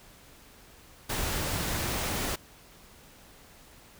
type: noise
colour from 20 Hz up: pink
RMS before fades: -31 dBFS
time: 1.09-2.36 s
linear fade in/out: 10 ms
effects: pink hiss -54 dBFS RMS until 3.99 s